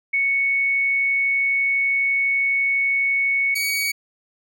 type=tone pair in turn; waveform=sine / sawtooth; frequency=2217 / 2254 Hz; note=C#7 / C#7; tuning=0 / +28 cents; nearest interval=unison; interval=28 cents; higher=second; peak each=-17 dBFS; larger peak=neither; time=0.13-3.55 / 3.55-3.92 s; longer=first; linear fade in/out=10 ms; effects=none